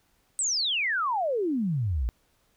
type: exponential sweep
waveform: sine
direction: down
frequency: 8430 to 53.4 Hz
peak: -24 dBFS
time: 0.39-2.09 s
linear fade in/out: 0 ms
effects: pink hiss -68 dBFS RMS until 2.56 s